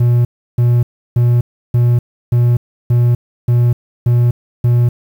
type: tone bursts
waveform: triangle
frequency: 120.6 Hz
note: B2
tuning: 41 cents flat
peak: -6 dBFS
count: 9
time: 0-4.89 s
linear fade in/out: 5 ms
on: 250 ms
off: 330 ms
effects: 7-bit